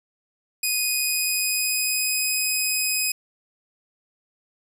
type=tone with pitch glide; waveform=10% pulse; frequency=2489 to 2516 Hz; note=D#7 to D#7; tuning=0 to +19 cents; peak=-13 dBFS; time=0.63-3.12 s; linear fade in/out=5 ms; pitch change=+19 cents; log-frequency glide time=0.78-2.46 s; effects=none